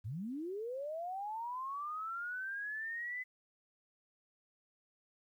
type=linear sweep; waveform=sine; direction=up; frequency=89.9 to 2028 Hz; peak=-38 dBFS; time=0.04-3.24 s; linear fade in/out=20 ms; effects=12-bit